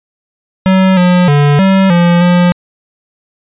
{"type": "tone with pitch steps", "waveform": "square", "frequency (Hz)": [188.7, 179.3, 144.9, 192.2, 173.2, 176.7], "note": ["F#3", "F3", "D3", "G3", "F3", "F3"], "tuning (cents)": [34, 46, -23, -34, -14, 21], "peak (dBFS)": -6, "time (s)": [0.66, 2.52], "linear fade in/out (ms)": 0, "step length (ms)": 310, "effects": ["resampled to 8000 Hz"]}